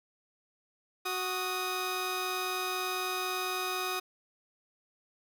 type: tone pair together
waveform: 15% pulse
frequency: 370 / 1246 Hz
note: F#4 / D#6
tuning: 0 / +2 cents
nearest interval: octave + major sixth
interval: 2102 cents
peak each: -28 dBFS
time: 1.05-4 s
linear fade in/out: 10 ms
effects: none